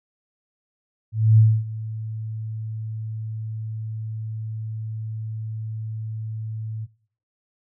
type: tone with ADSR envelope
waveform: sine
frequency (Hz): 110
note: A2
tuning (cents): 0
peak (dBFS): -9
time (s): 1.12-6.87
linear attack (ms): 260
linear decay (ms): 260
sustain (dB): -18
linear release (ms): 33
effects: noise-tail reverb RT60 0.6 s tail -24 dB re dry